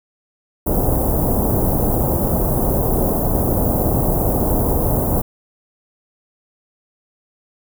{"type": "band-stop noise", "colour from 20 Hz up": "pink", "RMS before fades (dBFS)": -17, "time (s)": [0.66, 5.22], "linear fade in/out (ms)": 10, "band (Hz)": [800, 13000], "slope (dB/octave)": 24, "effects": []}